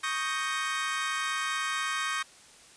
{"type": "chord", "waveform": "30% pulse", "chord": "Eb dominant seventh", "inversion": "third", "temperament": "equal", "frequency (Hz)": [1108.7, 1244.5, 1568, 1864.7], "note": ["Db6", "Eb6", "G6", "Bb6"], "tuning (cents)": [0, 0, 0, 0], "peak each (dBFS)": -32, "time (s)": [0.03, 2.23], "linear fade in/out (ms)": 10, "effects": ["white hiss -54 dBFS RMS until 2.76 s", "resampled to 22050 Hz"]}